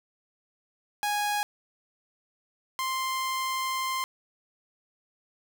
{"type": "tone pair in turn", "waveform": "sawtooth", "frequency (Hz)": [828, 1048], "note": ["G#5", "C6"], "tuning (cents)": [-5, 2], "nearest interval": "major third", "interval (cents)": 407, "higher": "second", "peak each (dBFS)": [-22, -24], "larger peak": "first", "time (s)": [[1.03, 1.43], [2.79, 4.04]], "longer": "second", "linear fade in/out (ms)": 0, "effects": []}